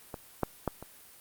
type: clicks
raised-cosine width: 1 ms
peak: -22 / -13 / -14 / -27 dBFS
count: 4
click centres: 0.142 / 0.433 / 0.677 / 0.826 s
effects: white hiss -54 dBFS RMS until 1.2 s + Opus 32 kbps